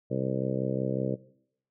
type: harmonic tone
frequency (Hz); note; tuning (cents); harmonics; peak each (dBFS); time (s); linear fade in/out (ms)
65.41; C2; 0; 2 / 3 / 4 / 5 / 6 / 7 / 8 / 9; -32 / -34 / -37 / -36 / -39 / -34 / -35 / -38; 0.1-1.16; 20
effects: noise-tail reverb RT60 0.7 s tail -20 dB re dry